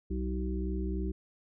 harmonic tone, 63.2 Hz, B1, 41 cents sharp, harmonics 1 / 3 / 5 / 6, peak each -32 / -37 / -39 / -40 dBFS, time 0.1-1.12 s, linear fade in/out 10 ms, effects none

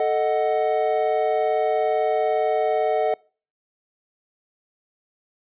triangle chord, D# diminished, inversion second, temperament equal, 440 / 622.3 / 740 Hz, A4 / D#5 / F#5, 0 / 0 / 0 cents, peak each -21 dBFS, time 0-3.14 s, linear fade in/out 2 ms, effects noise-tail reverb RT60 0.4 s tail -26 dB re dry + resampled to 8000 Hz

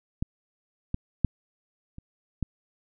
clicks, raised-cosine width 5 ms, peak -15 / -15 / -8 / -29 / -15 dBFS, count 5, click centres 0.225 / 0.944 / 1.247 / 1.984 / 2.427 s, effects none

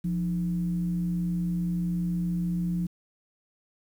sine tone with frequency modulation, 174.61 Hz, F3, in tune, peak -25 dBFS, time 0.04-2.87 s, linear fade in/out 10 ms, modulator 134 Hz, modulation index 0.34, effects 9-bit

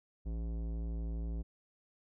sine tone with tanh clipping, 56.1 Hz, A1, 34 cents sharp, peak -37 dBFS, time 0.25-1.43 s, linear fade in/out 20 ms, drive 16 dB, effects none

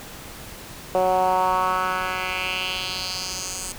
10% pulse tone with band-pass filter sweep, 185 Hz, F#3, in tune, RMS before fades -24 dBFS, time 0.95-3.72 s, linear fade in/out 0 ms, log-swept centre 590 to 8300 Hz, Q 2.7, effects pink hiss -39 dBFS RMS until 3.78 s

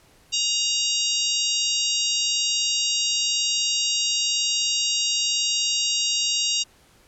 harmonic tone, 941 Hz, A#5, 16 cents sharp, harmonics 3 / 4 / 5 / 6 / 7 / 8, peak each -26 / -27 / -28 / -29 / -29 / -30 dBFS, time 0.32-6.64 s, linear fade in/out 20 ms, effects pink hiss -56 dBFS RMS until 7.07 s + low-pass 12000 Hz 12 dB/octave

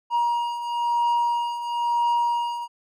triangle beating tone pair, 948 / 949 Hz, A#5 / A#5, +29 / +31 cents, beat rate 1 Hz, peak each -26 / -20 dBFS, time 0.1-2.68 s, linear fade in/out 50 ms, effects none

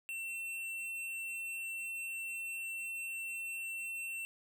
sine tone with tanh clipping, 2701 Hz, E7, 42 cents sharp, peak -40 dBFS, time 0.09-4.25 s, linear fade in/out 0 ms, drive 13 dB, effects none

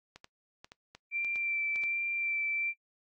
clicks, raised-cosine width 0.2 ms, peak -30 dBFS, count 9, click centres 0.16 / 0.244 / 0.645 / 0.719 / 0.95 / 1.247 / 1.358 / 1.759 / 1.837 s
sine tone with vibrato, 2349 Hz, D7, in tune, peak -30 dBFS, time 1.11-2.74 s, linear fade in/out 50 ms, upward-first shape sine, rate 1.3 Hz, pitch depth 15 cents each way
effects noise-tail reverb RT60 0.1 s tail -21 dB re dry + AAC 48 kbps

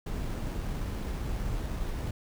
brown noise with sample-and-hold, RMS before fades -33 dBFS, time 0.06-2.11 s, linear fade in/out 5 ms, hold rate 7350 Hz, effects none

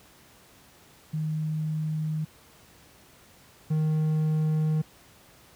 sine / triangle tone pair in turn, 155.56 / 155.56 Hz, D#3 / D#3, 0 / 0 cents, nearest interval unison, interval 0 cents, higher neither, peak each -26 / -20 dBFS, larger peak second, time 1.13-2.25 / 3.7-4.82 s, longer neither, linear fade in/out 10 ms, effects pink hiss -55 dBFS RMS until 5.55 s + high-pass 60 Hz 12 dB/octave

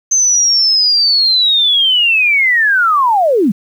sine linear sweep, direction down, 6272 to 174.8 Hz, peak -8 dBFS, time 0.11-3.52 s, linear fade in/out 10 ms, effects 7-bit

